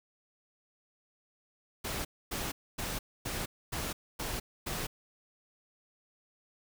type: noise bursts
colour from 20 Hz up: pink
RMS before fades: -36 dBFS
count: 7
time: 1.84-4.87 s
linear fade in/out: 10 ms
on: 210 ms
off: 260 ms
effects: none